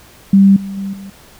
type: tone with level steps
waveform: sine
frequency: 196 Hz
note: G3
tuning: in tune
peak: -4 / -22 / -19 / -28 dBFS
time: 0.33-1.1 s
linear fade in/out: 5 ms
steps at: 0.56 / 0.77 / 0.93 s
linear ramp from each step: 5 ms
effects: pink hiss -43 dBFS RMS until 1.39 s